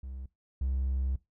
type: tone pair in turn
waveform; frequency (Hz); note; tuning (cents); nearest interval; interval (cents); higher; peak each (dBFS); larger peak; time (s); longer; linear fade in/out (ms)
triangle; 65.41 / 65.83; C2 / C2; 0 / +11; unison; 11; second; -36 / -25; second; 0.03-0.26 / 0.61-1.16; second; 5
effects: noise-tail reverb RT60 0.2 s tail -21 dB re dry + tanh soft clip ceiling -21 dBFS

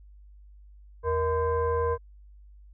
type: tone with frequency modulation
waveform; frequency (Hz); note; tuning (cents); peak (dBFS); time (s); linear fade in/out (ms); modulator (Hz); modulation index
sine; 471.6; A#4; +20; -23; 1.03-1.98; 50; 553; 1
effects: added 50 Hz sine -48 dBFS peak until 2.73 s

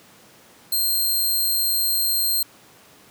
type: tone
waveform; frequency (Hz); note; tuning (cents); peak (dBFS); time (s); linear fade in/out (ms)
5% pulse; 4186; C8; 0; -12; 0.72-2.43; 5
effects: pink hiss -50 dBFS RMS until 3.1 s + high-pass 150 Hz 12 dB/octave

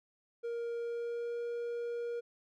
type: tone with pitch glide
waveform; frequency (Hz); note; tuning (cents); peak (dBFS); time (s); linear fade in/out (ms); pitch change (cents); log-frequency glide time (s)
triangle; 469 to 473.4; A#4 to A#4; +11 to +27; -33; 0.43-2.21; 20; +16; 0.77-1.41
effects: none

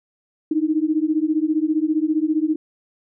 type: beating tone pair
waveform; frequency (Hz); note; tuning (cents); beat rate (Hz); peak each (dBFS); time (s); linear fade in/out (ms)
sine; 304 / 319; D#4 / D#4; -40 / +43; 15; -20; 0.51-2.56; 5
effects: none

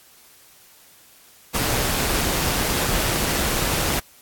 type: noise with amplitude modulation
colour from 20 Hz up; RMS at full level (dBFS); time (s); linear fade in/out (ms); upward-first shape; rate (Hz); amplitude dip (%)
pink; -21; 1.54-4; 10; sine; 141; 25
effects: white hiss -51 dBFS RMS until 4.21 s + AAC 64 kbps

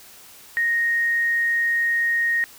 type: tone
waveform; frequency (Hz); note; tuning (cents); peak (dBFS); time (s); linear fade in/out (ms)
sine; 1864.7; A#6; 0; -18; 0.57-2.44; 0
effects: white hiss -46 dBFS RMS until 2.58 s

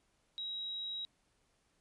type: tone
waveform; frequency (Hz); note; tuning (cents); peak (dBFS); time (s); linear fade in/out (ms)
sine; 3838; A#7; +50; -38; 0.38-1.05; 0
effects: pink hiss -75 dBFS RMS until 1.8 s + resampled to 24000 Hz

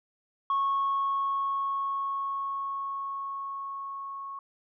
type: tone with level ramp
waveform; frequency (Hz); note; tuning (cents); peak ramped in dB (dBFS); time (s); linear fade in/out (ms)
sine; 1100; C#6; -14; -22 to -36; 0.5-4.39; 2
effects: tanh soft clip ceiling -21 dBFS

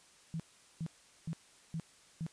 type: tone bursts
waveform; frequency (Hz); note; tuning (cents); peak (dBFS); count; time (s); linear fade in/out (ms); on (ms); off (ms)
sine; 162.8; E3; -21; -35; 5; 0.34-2.265; 0; 57; 410
effects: white hiss -62 dBFS RMS until 2.32 s + resampled to 22050 Hz

